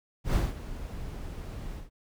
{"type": "noise with ADSR envelope", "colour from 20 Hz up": "brown", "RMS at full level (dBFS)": -23, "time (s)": [0.24, 1.9], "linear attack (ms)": 100, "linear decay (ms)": 190, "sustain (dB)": -15, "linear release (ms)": 140, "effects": []}